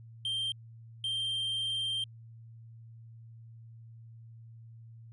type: tone bursts at uneven times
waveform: triangle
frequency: 3161 Hz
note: G7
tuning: 14 cents sharp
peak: -29 dBFS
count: 2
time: 0.25-0.52 / 1.04-2.04 s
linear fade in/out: 2 ms
effects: added 114 Hz sine -48 dBFS peak until 5.12 s + resampled to 24000 Hz